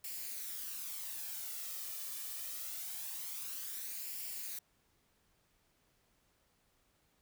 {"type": "noise with flanger", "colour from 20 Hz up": "blue", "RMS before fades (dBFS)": -43, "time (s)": [0.04, 4.59], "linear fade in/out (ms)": 5, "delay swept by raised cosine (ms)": [0.4, 1.7], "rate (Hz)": 0.24, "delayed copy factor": 0.5, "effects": ["pink hiss -74 dBFS RMS until 7.21 s"]}